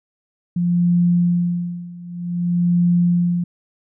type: tone with tremolo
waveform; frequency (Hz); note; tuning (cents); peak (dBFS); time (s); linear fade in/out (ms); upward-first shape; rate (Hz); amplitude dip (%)
sine; 174.61; F3; 0; -12; 0.56-3.44; 5; sine; 0.53; 90
effects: none